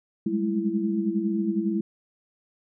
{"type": "tone cluster", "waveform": "sine", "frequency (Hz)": [193.6, 205.7, 215.5, 332.3], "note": ["G3", "G#3", "A3", "E4"], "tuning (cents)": [-21, -16, -36, 14], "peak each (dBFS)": [-31, -27, -30, -27], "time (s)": [0.26, 1.81], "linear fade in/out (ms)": 5, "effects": []}